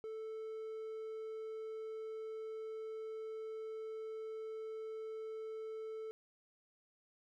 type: tone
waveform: triangle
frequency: 440 Hz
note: A4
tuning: in tune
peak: -40 dBFS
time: 0.04-6.11 s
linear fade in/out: 0 ms
effects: none